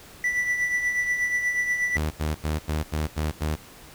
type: tone with tremolo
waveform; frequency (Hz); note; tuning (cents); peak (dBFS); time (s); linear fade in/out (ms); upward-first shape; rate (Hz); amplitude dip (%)
triangle; 1969; B6; -6; -18; 0.24-1.97; 2; triangle; 8.3; 60
type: tone bursts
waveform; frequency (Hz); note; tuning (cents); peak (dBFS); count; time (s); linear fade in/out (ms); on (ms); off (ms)
sawtooth; 77; D#2; -17; -20; 7; 1.95-3.562; 20; 160; 82
effects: pink hiss -47 dBFS RMS until 3.94 s